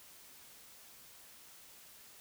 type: silence
effects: white hiss -57 dBFS RMS until 2.2 s